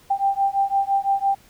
sine beating tone pair, 786 / 791.9 Hz, G5 / G5, +4 / +17 cents, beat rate 5.9 Hz, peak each -21 dBFS, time 0.1-1.35 s, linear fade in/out 10 ms, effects pink hiss -53 dBFS RMS until 1.49 s

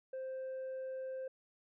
sine tone with tanh clipping, 523.3 Hz, C5, in tune, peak -40 dBFS, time 0.13-1.28 s, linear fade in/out 5 ms, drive 2 dB, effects none

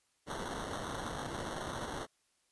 white noise with sample-and-hold, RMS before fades -40 dBFS, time 0.26-2.07 s, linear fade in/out 50 ms, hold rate 2450 Hz, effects white hiss -75 dBFS RMS until 2.51 s + resampled to 24000 Hz

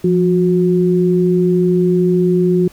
sine tone pair together, 174.4 / 363.4 Hz, F3 / F#4, -2 / -31 cents, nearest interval octave + minor second, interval 1271 cents, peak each -13 dBFS, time 0.04-2.68 s, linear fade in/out 5 ms, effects pink hiss -46 dBFS RMS until 2.72 s

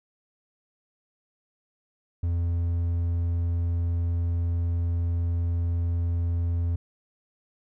triangle tone, 85.4 Hz, F2, 38 cents flat, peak -21 dBFS, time 2.23-6.76 s, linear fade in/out 5 ms, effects none

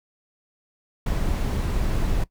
brown noise, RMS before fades -23 dBFS, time 1.06-2.24 s, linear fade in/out 5 ms, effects noise-tail reverb RT60 0.1 s tail -19 dB re dry

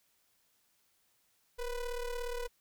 square ring-modulated tone, 248.5 Hz, B3, 11 cents sharp, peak -33 dBFS, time 1.58-2.48 s, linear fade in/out 20 ms, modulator 230 Hz, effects white hiss -73 dBFS RMS until 2.6 s

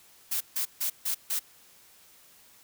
blue noise bursts, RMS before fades -29 dBFS, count 5, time 0.31-1.395 s, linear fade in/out 10 ms, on 97 ms, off 150 ms, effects white hiss -57 dBFS RMS until 2.63 s

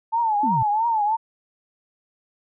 sine tone with vibrato, 880 Hz, A5, in tune, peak -18 dBFS, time 0.12-1.17 s, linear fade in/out 20 ms, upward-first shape triangle, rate 3 Hz, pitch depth 140 cents each way
sine exponential sweep, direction down, 291.5 to 110.6 Hz, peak -23 dBFS, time 0.43-0.63 s, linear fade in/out 5 ms
effects none

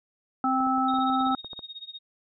harmonic tone, 261.6 Hz, C4, in tune, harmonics 1 / 3 / 5, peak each -26 / -26 / -26 dBFS, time 0.44-1.35 s, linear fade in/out 2 ms
clicks, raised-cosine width 1 ms, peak -29 dBFS, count 12, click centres 0.605 / 0.669 / 0.781 / 0.939 / 0.987 / 1.099 / 1.209 / 1.267 / 1.311 / 1.446 / 1.532 / 1.592 s
sine tone with tremolo, 3729 Hz, A#7, in tune, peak -35 dBFS, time 0.88-1.99 s, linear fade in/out 5 ms, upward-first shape sine, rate 16 Hz, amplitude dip 90%
effects none

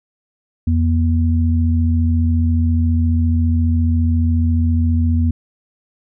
sine tone pair together, 84.8 / 239.9 Hz, E2 / A#3, +50 / +50 cents, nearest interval octave + tritone, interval 1800 cents, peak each -13 / -19 dBFS, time 0.67-5.31 s, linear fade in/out 5 ms, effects none

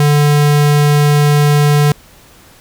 square tone, 146.83 Hz, D3, in tune, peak -8 dBFS, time 0-1.92 s, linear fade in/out 2 ms, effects pink hiss -43 dBFS RMS until 2.6 s

